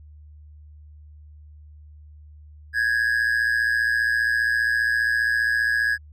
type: tone with amplitude modulation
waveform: triangle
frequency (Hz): 1661.2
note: G#6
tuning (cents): 0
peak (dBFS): -14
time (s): 2.73-5.98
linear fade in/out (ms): 50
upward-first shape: sine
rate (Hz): 115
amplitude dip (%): 70
effects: added 75 Hz sine -43 dBFS peak until 6.12 s